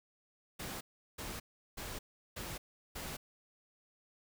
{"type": "noise bursts", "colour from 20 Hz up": "pink", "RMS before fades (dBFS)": -43, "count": 5, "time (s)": [0.59, 3.17], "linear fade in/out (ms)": 10, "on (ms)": 220, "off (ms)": 370, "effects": []}